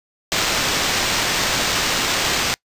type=noise with sample-and-hold; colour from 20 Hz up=white; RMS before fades=-20 dBFS; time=0.32-2.54 s; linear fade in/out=0 ms; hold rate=11025 Hz; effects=noise-tail reverb RT60 0.1 s tail -25 dB re dry + resampled to 32000 Hz